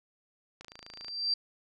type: click train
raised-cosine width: 0.2 ms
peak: -28 dBFS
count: 14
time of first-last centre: 0.61-1.083 s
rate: 27.5 Hz
type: tone with exponential growth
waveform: sine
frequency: 4699 Hz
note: D8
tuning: in tune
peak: -24 dBFS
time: 0.69-1.34 s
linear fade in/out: 5 ms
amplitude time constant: 140 ms
effects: none